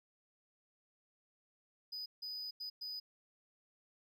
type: tone bursts at uneven times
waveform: triangle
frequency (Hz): 4978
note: D#8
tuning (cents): 0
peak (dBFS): -40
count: 4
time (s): 1.92-2.06 / 2.22-2.51 / 2.6-2.7 / 2.81-3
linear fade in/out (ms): 10
effects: none